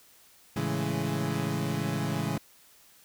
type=chord; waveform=30% pulse; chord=A major seventh; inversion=none; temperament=equal; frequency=110 / 138.59 / 164.81 / 207.7 Hz; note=A2 / C#3 / E3 / G#3; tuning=0 / 0 / 0 / 0 cents; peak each=-33 / -30 / -30 / -32 dBFS; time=0.56-2.38 s; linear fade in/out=5 ms; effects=white hiss -58 dBFS RMS until 3.04 s